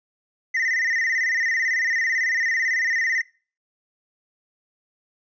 triangle tone with vibrato, 1928 Hz, B6, 42 cents flat, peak -18 dBFS, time 0.54-3.22 s, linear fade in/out 10 ms, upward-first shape square, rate 18 Hz, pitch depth 79 cents each way, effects noise-tail reverb RT60 0.4 s tail -24 dB re dry + resampled to 16000 Hz

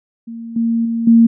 sine tone with level steps, 230 Hz, A#3, 23 cents flat, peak -26 / -13 / -16 / -5 dBFS, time 0.27-1.27 s, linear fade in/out 10 ms, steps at 0.56 / 0.85 / 1.07 s, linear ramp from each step 5 ms, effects none

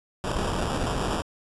pink noise with sample-and-hold, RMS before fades -27 dBFS, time 0.24-1.22 s, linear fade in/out 0 ms, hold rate 2100 Hz, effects resampled to 24000 Hz

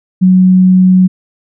sine tone, 185 Hz, F#3, in tune, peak -3 dBFS, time 0.21-1.08 s, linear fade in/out 20 ms, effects none

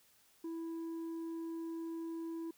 sine tone with tanh clipping, 329.6 Hz, E4, in tune, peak -40 dBFS, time 0.44-2.51 s, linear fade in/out 5 ms, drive 4 dB, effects white hiss -68 dBFS RMS until 2.57 s

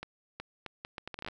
accelerating click train, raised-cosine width 0.3 ms, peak -23 dBFS, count 13, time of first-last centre 0.03-1.285 s, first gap 370 ms, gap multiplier 0.71, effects none

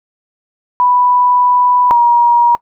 sine tone pair in turn, 987.8 / 951.5 Hz, B5 / A#5, 0 / +35 cents, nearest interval minor second, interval 65 cents, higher first, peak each -8 / -5 dBFS, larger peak second, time 0.8-1.91 / 1.91-2.55 s, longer first, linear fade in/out 0 ms, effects noise-tail reverb RT60 0.1 s tail -20 dB re dry

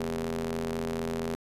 sawtooth ring-modulated tone, 84.1 Hz, E2, 35 cents sharp, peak -23 dBFS, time 0-1.35 s, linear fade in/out 0 ms, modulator 319 Hz, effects resampled to 32000 Hz

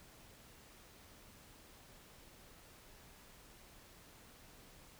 silence, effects pink hiss -60 dBFS RMS until 4.99 s

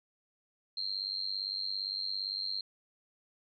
sine tone with amplitude modulation, 4186 Hz, C8, in tune, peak -29 dBFS, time 0.77-2.61 s, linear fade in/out 5 ms, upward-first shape sine, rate 97.6 Hz, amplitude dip 100%, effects none

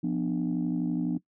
sine chord, B diminished, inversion second, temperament equal with one note detuned, 174.61 / 246.9 / 298.8 Hz, F3 / B3 / D4, 0 / 0 / +30 cents, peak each -29 dBFS, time 0.03-1.18 s, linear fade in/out 10 ms, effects noise-tail reverb RT60 0.1 s tail -19 dB re dry + tanh soft clip ceiling -20 dBFS

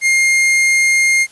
45% pulse tone, 2124 Hz, C7, 25 cents sharp, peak -10 dBFS, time 0.01-1.27 s, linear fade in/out 50 ms, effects white hiss -45 dBFS RMS until 1.31 s + resampled to 24000 Hz

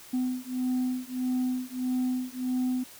sine beating tone pair, 252.5 / 254.1 Hz, B3 / B3, +39 / +49 cents, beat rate 1.6 Hz, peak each -28 dBFS, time 0.13-2.84 s, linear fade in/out 10 ms, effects tanh soft clip ceiling -23 dBFS + white hiss -49 dBFS RMS until 2.99 s

